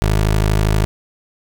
20% pulse tone, 52.5 Hz, G#1, 19 cents sharp, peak -8 dBFS, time 0.02-0.85 s, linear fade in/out 0 ms, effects none

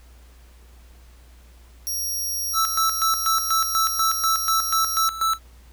20% pulse tone, 5640 Hz, F8, 16 cents sharp, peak -19 dBFS, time 1.87-5.08 s, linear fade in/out 0 ms
square tone with tremolo, 1318.5 Hz, E6, in tune, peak -19 dBFS, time 2.53-5.39 s, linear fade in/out 50 ms, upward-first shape square, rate 4.1 Hz, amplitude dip 75%
effects added 60 Hz sine -46 dBFS peak until 5.72 s + pink hiss -56 dBFS RMS until 5.72 s

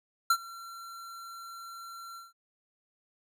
square tone with ADSR envelope, 1363 Hz, F6, 43 cents flat, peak -20 dBFS, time 0.3-2.33 s, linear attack 5 ms, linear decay 63 ms, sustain -23 dB, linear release 170 ms, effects none

